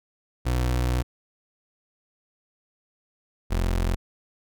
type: tone pair in turn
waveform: 30% pulse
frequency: 61.74 / 43.48 Hz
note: B1 / F1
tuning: 0 / -7 cents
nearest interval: tritone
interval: 607 cents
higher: first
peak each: -19 dBFS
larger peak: neither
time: 0.45-1.03 / 3.5-3.96 s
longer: first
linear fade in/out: 20 ms
effects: none